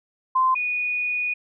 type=tone pair in turn; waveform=sine; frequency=1037 / 2466 Hz; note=C6 / D#7; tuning=-16 / -16 cents; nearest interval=octave + minor third; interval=1500 cents; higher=second; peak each=-16 / -22 dBFS; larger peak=first; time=0.35-0.55 / 0.55-1.34 s; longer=second; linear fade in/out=10 ms; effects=none